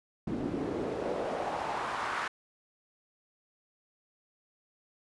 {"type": "noise with band-pass filter sweep", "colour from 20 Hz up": "pink", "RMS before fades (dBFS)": -34, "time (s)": [0.27, 2.28], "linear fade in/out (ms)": 5, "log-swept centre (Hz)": [240, 1400], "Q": 2, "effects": ["resampled to 24000 Hz"]}